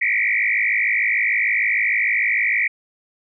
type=tone with frequency modulation; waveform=sine; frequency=2133 Hz; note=C7; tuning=33 cents sharp; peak=-16 dBFS; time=0.01-2.68 s; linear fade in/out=10 ms; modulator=53.3 Hz; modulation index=4.4; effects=none